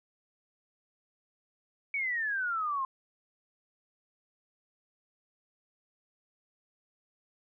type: exponential sweep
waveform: sine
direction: down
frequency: 2281 to 1041 Hz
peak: -29 dBFS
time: 1.94-2.85 s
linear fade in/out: 2 ms
effects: none